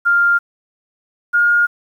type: tone pair in turn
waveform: sine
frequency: 1399 / 1422.6 Hz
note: F6 / F6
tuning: +3 / +32 cents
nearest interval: unison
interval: 29 cents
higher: second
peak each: -10 dBFS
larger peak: neither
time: 0.05-0.39 / 1.33-1.67 s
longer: neither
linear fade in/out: 20 ms
effects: 8-bit